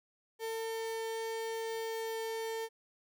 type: tone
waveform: 35% pulse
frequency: 449.9 Hz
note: A4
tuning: 39 cents sharp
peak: -34 dBFS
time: 0.39-2.69 s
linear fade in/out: 50 ms
effects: none